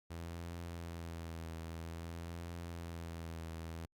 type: tone with vibrato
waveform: sawtooth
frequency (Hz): 83.6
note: E2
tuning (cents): +25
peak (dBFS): -39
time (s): 0.1-3.86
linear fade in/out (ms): 10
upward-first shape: triangle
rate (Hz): 0.51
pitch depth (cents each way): 41
effects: Opus 48 kbps